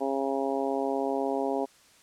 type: harmonic tone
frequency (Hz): 136.3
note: C#3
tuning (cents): -29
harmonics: 2 / 3 / 4 / 5 / 6 / 7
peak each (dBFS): -32 / -31 / -33 / -33 / -35 / -39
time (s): 0-1.66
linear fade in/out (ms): 20
effects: white hiss -58 dBFS RMS until 2.02 s + low-pass 9000 Hz 12 dB/octave